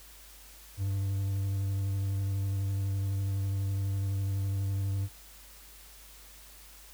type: tone with vibrato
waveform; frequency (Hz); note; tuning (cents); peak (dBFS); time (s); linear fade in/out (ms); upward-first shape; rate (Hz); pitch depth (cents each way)
triangle; 98; G2; 0; -26; 0.77-5.09; 50; sine; 12; 19
effects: added 50 Hz sine -54 dBFS peak until 6.93 s + white hiss -53 dBFS RMS until 6.93 s